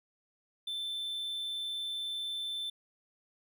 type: tone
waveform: triangle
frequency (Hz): 3538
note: A7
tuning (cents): +9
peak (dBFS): -33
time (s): 0.67-2.7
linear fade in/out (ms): 5
effects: none